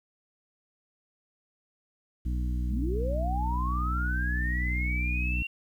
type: harmonic tone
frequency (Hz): 61.2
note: B1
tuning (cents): -15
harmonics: 1 / 2 / 3 / 4 / 5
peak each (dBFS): -27 / -39 / -39 / -43 / -43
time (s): 2.25-5.43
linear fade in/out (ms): 10
type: linear sweep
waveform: sine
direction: up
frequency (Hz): 174.61 to 2772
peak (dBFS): -31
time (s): 2.7-5.47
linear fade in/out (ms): 5
effects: 10-bit